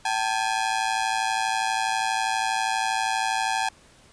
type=ring-modulated tone; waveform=sawtooth; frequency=828 Hz; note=G#5; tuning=5 cents flat; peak=-16 dBFS; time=0.05-3.69 s; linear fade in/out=5 ms; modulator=56.2 Hz; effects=pink hiss -54 dBFS RMS until 4.12 s + resampled to 22050 Hz